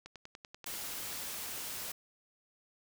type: click train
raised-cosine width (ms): 0.2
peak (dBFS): -30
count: 12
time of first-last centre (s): 0.06-1.128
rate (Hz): 10.3
type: noise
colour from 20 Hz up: white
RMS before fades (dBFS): -41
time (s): 0.66-1.92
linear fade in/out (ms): 5
effects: none